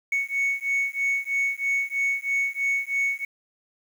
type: beating tone pair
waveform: sine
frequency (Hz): 2217 / 2220.1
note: C#7 / C#7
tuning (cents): 0 / +2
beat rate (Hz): 3.1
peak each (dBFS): -24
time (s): 0.12-3.25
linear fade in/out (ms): 5
effects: tanh soft clip ceiling -19 dBFS + 8-bit